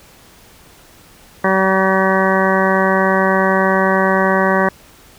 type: harmonic tone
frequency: 190.7 Hz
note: G3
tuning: 47 cents flat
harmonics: 1 / 2 / 3 / 4 / 5 / 6 / 8 / 9 / 10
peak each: -18 / -19 / -18 / -22 / -21 / -20 / -22 / -24 / -22 dBFS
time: 1.44-4.69 s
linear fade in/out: 5 ms
effects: pink hiss -45 dBFS RMS until 5.18 s